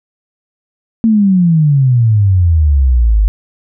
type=exponential sweep; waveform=sine; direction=down; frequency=230 to 49 Hz; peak=-6 dBFS; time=1.04-3.28 s; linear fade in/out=0 ms; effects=none